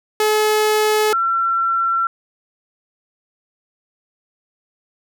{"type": "tone pair in turn", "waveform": ["sawtooth", "sine"], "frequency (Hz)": [427.8, 1354.3], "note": ["A4", "E6"], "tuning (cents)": [-49, 46], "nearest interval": "octave + minor sixth", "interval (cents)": 1995, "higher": "second", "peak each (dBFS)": [-10, -15], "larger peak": "first", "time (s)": [[0.2, 1.13], [1.13, 2.07]], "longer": "second", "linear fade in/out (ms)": 2, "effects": []}